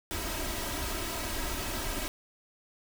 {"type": "noise with comb filter", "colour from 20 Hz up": "pink", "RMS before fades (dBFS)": -34, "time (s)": [0.11, 2.08], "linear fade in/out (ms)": 0, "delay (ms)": 3.1, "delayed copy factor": 0.65, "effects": []}